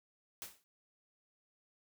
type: noise with exponential decay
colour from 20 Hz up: white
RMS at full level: -42 dBFS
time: 0.42-0.64 s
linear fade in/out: 0 ms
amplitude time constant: 47 ms
effects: none